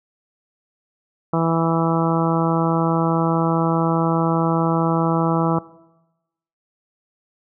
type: harmonic tone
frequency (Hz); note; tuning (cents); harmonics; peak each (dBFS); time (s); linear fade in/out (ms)
164.81; E3; 0; 1 / 2 / 3 / 4 / 5 / 6 / 7 / 8; -20 / -23 / -25 / -26 / -27 / -28 / -28 / -29; 1.33-5.59; 5
effects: noise-tail reverb RT60 1.0 s tail -20 dB re dry